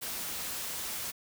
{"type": "noise", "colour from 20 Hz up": "white", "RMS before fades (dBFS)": -37, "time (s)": [0.01, 1.12], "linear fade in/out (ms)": 20, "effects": []}